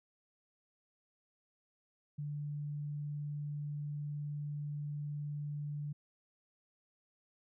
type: tone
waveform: sine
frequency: 146.83 Hz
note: D3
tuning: in tune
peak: -37 dBFS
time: 2.18-5.93 s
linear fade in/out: 10 ms
effects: none